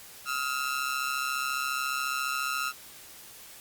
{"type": "ring-modulated tone", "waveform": "sawtooth", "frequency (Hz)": 1336, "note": "E6", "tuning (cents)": 23, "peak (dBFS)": -22, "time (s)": [0.25, 2.73], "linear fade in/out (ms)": 50, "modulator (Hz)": 67.2, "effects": ["white hiss -48 dBFS RMS until 3.6 s", "Opus 48 kbps"]}